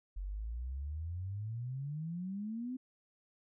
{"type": "exponential sweep", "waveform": "sine", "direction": "up", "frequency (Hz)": [45.05, 261.6], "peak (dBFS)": -37, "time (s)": [0.16, 2.77], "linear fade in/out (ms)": 10, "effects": []}